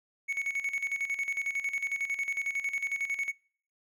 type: tone with tremolo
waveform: triangle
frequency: 2217 Hz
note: C#7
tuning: in tune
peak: -26 dBFS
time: 0.28-3.32 s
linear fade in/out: 20 ms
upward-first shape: square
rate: 11 Hz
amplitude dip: 70%
effects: noise-tail reverb RT60 0.5 s tail -25 dB re dry